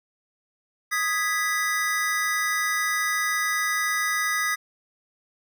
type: chord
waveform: square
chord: G# minor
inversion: second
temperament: equal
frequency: 1244.5 / 1661.2 / 1975.5 Hz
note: D#6 / G#6 / B6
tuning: 0 / 0 / 0 cents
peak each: -29 / -30 / -26 dBFS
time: 0.91-4.56 s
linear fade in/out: 20 ms
effects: none